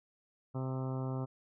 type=harmonic tone with a mistuned harmonic; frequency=130.81 Hz; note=C3; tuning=in tune; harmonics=1 / 2 / 3 / 4 / 5 / 6 / 7 / 8 / 9 / 10; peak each=-35 / -41 / -45 / -47 / -49 / -51 / -52 / -53 / -54 / -55 dBFS; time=0.54-1.26 s; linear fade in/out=20 ms; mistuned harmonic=9; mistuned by=+24 cents; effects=none